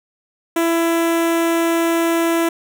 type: tone with notch filter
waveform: sawtooth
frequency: 333.7 Hz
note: E4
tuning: 21 cents sharp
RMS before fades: -17 dBFS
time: 0.56-2.49 s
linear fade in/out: 5 ms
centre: 4600 Hz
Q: 1.5
effects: none